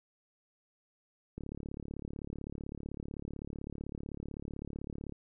click train, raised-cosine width 3 ms, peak -28 dBFS, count 135, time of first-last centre 1.38-5.123 s, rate 35.8 Hz, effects none

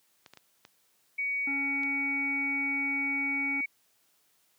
clicks, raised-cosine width 0.2 ms, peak -31 dBFS, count 5, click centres 0.262 / 0.336 / 0.373 / 0.651 / 1.834 s
sine tone, 2250 Hz, C#7, 25 cents sharp, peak -28 dBFS, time 1.18-3.66 s, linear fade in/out 10 ms
harmonic tone, 277.3 Hz, C#4, 1 cent sharp, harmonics 1 / 3 / 5 / 7 / 9, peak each -35 / -45 / -49 / -52 / -54 dBFS, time 1.47-3.61 s, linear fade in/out 5 ms
effects white hiss -69 dBFS RMS until 4.58 s + high-pass 100 Hz 12 dB/octave

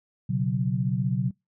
sine chord, B suspended second, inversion none, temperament just, 123.47 / 138.9 / 185.21 Hz, B2 / C#3 / F#3, 0 / +4 / +2 cents, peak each -27 dBFS, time 0.29-1.31 s, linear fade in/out 10 ms, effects noise-tail reverb RT60 0.2 s tail -26 dB re dry

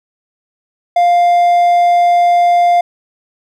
triangle tone, 700 Hz, F5, 4 cents sharp, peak -5 dBFS, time 0.96-2.81 s, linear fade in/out 5 ms, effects none

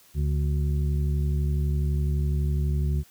harmonic tone with a mistuned harmonic, 72 Hz, D2, 34 cents flat, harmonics 1 / 2 / 3 / 5, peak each -23 / -27 / -38 / -41 dBFS, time 0.14-3.04 s, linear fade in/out 50 ms, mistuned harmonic 5, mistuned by +40 cents, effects white hiss -56 dBFS RMS until 3.1 s

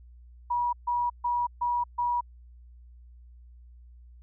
sine tone bursts, 965 Hz, B5, 40 cents flat, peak -24 dBFS, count 5, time 0.5-2.21 s, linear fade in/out 10 ms, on 230 ms, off 140 ms, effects added 60 Hz sine -48 dBFS peak until 4.22 s

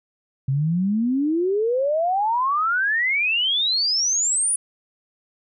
sine exponential sweep, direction up, 130 to 9956 Hz, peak -18 dBFS, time 0.48-4.56 s, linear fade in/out 5 ms, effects none

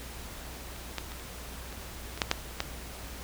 clicks, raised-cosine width 0.2 ms, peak -28 / -14 / -25 / -29 / -28 / -22 / -7 / -6 / -11 dBFS, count 9, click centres 0.763 / 0.983 / 1.119 / 1.197 / 1.726 / 2.176 / 2.218 / 2.314 / 2.604 s, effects added 60 Hz sine -44 dBFS peak until 3.23 s + pink hiss -44 dBFS RMS until 3.23 s

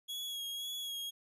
40% pulse tone with vibrato, 3325 Hz, G#7, 1 cent sharp, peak -37 dBFS, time 0.08-1.11 s, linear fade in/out 20 ms, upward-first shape sine, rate 1.9 Hz, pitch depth 29 cents each way, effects none

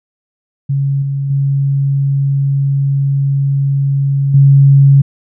sine tone with level steps, 138.59 Hz, C#3, in tune, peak -11 / -14 / -10 / -3 dBFS, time 0.69-5.02 s, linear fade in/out 10 ms, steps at 1.02 / 1.3 / 4.34 s, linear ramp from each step 5 ms, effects none

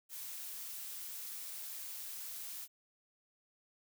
blue noise, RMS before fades -45 dBFS, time 0.09-2.68 s, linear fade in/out 50 ms, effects none

